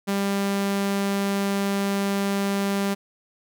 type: tone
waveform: sawtooth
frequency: 198.5 Hz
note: G3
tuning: 22 cents sharp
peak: -18 dBFS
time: 0.07-2.95 s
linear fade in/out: 20 ms
effects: none